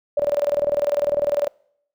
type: tone with tremolo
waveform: sine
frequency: 579 Hz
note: D5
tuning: 25 cents flat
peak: -15 dBFS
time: 0.17-1.48 s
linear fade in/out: 5 ms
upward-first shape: square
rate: 20 Hz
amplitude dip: 80%
effects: noise-tail reverb RT60 0.7 s tail -26 dB re dry